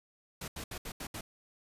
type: noise bursts at uneven times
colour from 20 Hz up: pink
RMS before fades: -41 dBFS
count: 6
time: 0.41-0.48 / 0.56-0.64 / 0.71-0.78 / 0.85-0.92 / 1-1.07 / 1.14-1.21 s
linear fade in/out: 5 ms
effects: resampled to 32000 Hz